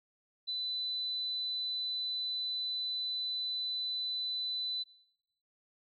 sine tone, 4000 Hz, B7, 21 cents sharp, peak -33 dBFS, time 0.47-4.84 s, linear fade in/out 20 ms, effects noise-tail reverb RT60 0.9 s tail -20 dB re dry

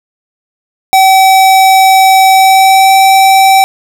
square tone with pitch glide, 765 to 772.1 Hz, G5 to G5, -42 to -26 cents, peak -3 dBFS, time 0.93-3.64 s, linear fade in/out 0 ms, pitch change +16 cents, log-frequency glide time 2.32-2.99 s, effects none

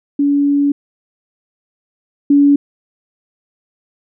sine tone pair in turn, 284.8 / 284.8 Hz, C#4 / C#4, +47 / +47 cents, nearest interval unison, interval 0 cents, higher neither, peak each -10 / -6 dBFS, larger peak second, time 0.19-0.72 / 2.3-2.56 s, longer first, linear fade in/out 5 ms, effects none

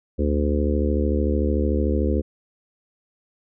harmonic tone, 73.42 Hz, D2, in tune, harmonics 1 / 3 / 4 / 5 / 6 / 7, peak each -21 / -26 / -27 / -28 / -29 / -29 dBFS, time 0.18-2.22 s, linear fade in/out 20 ms, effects none

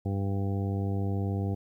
harmonic tone, 98.5 Hz, G2, 9 cents sharp, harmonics 1 / 2 / 3 / 4 / 5 / 7 / 8, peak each -28 / -34 / -38 / -40 / -42 / -45 / -46 dBFS, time 0.05-1.55 s, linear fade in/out 10 ms, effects 11-bit

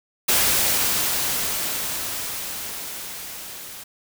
white noise with level ramp, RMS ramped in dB -18 to -38 dBFS, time 0.28-3.84 s, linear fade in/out 10 ms, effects none

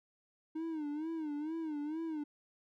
triangle tone with vibrato, 309.5 Hz, D#4, 9 cents flat, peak -34 dBFS, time 0.55-2.24 s, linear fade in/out 10 ms, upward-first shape sine, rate 2.2 Hz, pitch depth 110 cents each way, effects none

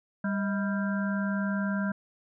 harmonic tone with a mistuned harmonic, 197.8 Hz, G3, 16 cents sharp, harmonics 1 / 3 / 5 / 7 / 8, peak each -27 / -38 / -42 / -39 / -37 dBFS, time 0.24-1.92 s, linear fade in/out 5 ms, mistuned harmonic 3, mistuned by +110 cents, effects none

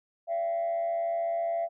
sine tone with frequency modulation, 676 Hz, E5, 43 cents sharp, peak -25 dBFS, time 0.27-1.69 s, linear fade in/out 50 ms, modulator 94.1 Hz, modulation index 0.38, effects tanh soft clip ceiling -24 dBFS

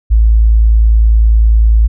sine tone, 55 Hz, A1, in tune, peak -4 dBFS, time 0.1-1.88 s, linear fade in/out 20 ms, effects none

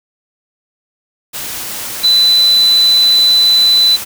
sine tone in noise, 4000 Hz, B7, 21 cents sharp, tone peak -6 dBFS, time 2.03-3.97 s, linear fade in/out 20 ms, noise white, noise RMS -23 dBFS, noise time 1.33-4.05 s, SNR +14 dB, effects none

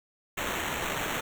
violet noise with sample-and-hold, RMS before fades -32 dBFS, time 0.37-1.21 s, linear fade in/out 10 ms, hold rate 4900 Hz, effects none

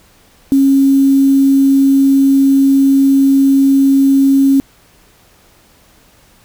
sine tone with quantisation, 272.9 Hz, C#4, 27 cents flat, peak -6 dBFS, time 0.52-4.6 s, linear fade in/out 0 ms, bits 5, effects pink hiss -48 dBFS RMS until 6.44 s

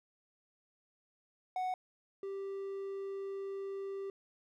triangle tone pair in turn, 740 / 392 Hz, F#5 / G4, 0 / 0 cents, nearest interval major seventh, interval 1100 cents, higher first, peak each -31 / -36 dBFS, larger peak first, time 1.56-1.74 / 2.23-4.1 s, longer second, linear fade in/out 2 ms, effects none

